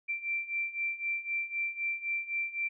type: beating tone pair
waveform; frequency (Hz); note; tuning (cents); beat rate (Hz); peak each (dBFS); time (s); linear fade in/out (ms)
sine; 2349 / 2352.9; D7 / D7; 0 / +3; 3.9; -36 / -33; 0.08-2.69; 20
effects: none